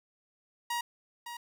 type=tone with echo; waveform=sawtooth; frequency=950 Hz; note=A#5; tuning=33 cents sharp; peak=-27 dBFS; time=0.7-0.81 s; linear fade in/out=5 ms; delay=560 ms; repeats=1; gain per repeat=-9 dB; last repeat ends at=1.37 s; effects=10-bit